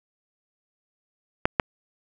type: clicks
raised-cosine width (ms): 0.5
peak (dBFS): -3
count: 2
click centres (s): 1.455 / 1.598
effects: none